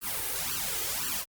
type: noise with flanger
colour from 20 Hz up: white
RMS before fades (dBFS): -32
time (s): 0.01-1.25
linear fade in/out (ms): 50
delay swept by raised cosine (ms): 0.67 to 2.47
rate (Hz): 1.9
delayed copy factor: +0.95
effects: Opus 32 kbps